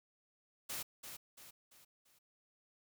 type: noise with echo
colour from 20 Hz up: white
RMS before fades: -42 dBFS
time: 0.69-0.83 s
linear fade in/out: 10 ms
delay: 340 ms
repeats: 4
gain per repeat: -7 dB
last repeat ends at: 2.19 s
effects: none